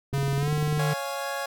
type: tone with pitch glide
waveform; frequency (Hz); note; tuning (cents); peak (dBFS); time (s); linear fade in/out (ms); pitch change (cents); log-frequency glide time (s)
square; 138.59 to 150.26; C#3 to D3; 0 to +40; -24; 0.13-0.94; 10; +140; 0.37-0.51
type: click train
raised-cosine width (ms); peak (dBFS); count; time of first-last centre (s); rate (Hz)
3; -21; 14; 0.13-0.777; 20.1
type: chord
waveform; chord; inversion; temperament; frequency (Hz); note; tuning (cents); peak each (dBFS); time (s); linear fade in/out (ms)
25% pulse; Db major; none; equal; 554.4 / 698.5 / 830.6; Db5 / F5 / Ab5; 0 / 0 / 0; -28 / -32 / -31; 0.79-1.46; 5
effects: none